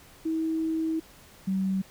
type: tone pair in turn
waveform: sine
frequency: 321.4 / 191.11 Hz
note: E4 / G3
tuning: -44 / -44 cents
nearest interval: major sixth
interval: 900 cents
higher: first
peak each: -25 / -24 dBFS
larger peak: second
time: 0.25-1 / 1.47-1.82 s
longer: first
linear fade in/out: 10 ms
effects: pink hiss -53 dBFS RMS until 1.9 s